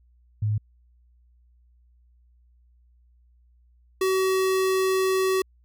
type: tone pair in turn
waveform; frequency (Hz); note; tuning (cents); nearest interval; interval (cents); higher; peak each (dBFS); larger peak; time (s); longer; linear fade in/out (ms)
sine / square; 106.2 / 378.5; G#2 / F#4; +39 / +39; octave + minor seventh; 2200; second; -21; neither; 0.42-0.58 / 4.01-5.42; second; 5
effects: added 60 Hz sine -56 dBFS peak until 5.64 s